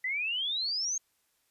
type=exponential sweep; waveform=sine; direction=up; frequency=1965 to 6550 Hz; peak=-29 dBFS; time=0.04-0.98 s; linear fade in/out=5 ms; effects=white hiss -73 dBFS RMS until 1.5 s + resampled to 32000 Hz